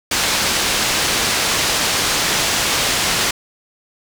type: low-pass noise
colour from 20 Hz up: white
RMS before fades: -18 dBFS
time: 0.11-3.31 s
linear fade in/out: 5 ms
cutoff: 6000 Hz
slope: 12 dB/octave
effects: none